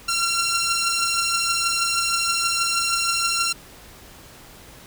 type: beating tone pair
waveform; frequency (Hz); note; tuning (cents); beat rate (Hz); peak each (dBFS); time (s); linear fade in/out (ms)
10% pulse; 1367 / 1373.3; F6 / F6; -37 / -30; 6.3; -13 / -18; 0.08-3.53; 10
effects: pink hiss -45 dBFS RMS until 4.86 s